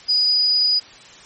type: tone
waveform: sine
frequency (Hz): 4936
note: D#8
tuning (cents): -15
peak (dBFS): -14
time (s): 0.08-0.8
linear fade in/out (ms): 20
effects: white hiss -43 dBFS RMS until 1.25 s + MP3 32 kbps